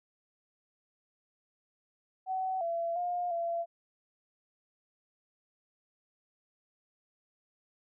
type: tone with pitch steps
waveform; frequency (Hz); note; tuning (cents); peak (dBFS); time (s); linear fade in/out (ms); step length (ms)
sine; 754 / 675 / 709 / 679; F#5 / E5 / F5 / F5; +32 / +41 / +26 / -49; -30; 2.26-3.66; 50; 350
effects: none